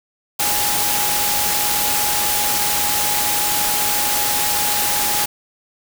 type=tone in noise; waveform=sine; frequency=830.6 Hz; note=G#5; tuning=in tune; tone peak=-25 dBFS; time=0.39-5.26 s; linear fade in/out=10 ms; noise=white; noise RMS=-19 dBFS; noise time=0.39-5.26 s; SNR=-9 dB; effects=none